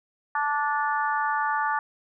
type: harmonic tone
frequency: 291.9 Hz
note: D4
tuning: 10 cents flat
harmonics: 3 / 4 / 5 / 6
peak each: -26 / -28 / -30 / -32 dBFS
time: 0.35-1.79 s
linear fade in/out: 2 ms
effects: none